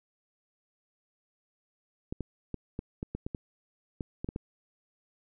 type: clicks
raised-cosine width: 3 ms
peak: -21 dBFS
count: 12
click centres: 2.125 / 2.207 / 2.543 / 2.791 / 3.029 / 3.15 / 3.265 / 3.348 / 4.008 / 4.245 / 4.289 / 4.361 s
effects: none